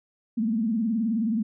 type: tone with vibrato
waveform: sine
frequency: 222.7 Hz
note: A3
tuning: 21 cents sharp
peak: -22 dBFS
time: 0.37-1.43 s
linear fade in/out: 10 ms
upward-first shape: sine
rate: 19 Hz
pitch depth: 130 cents each way
effects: none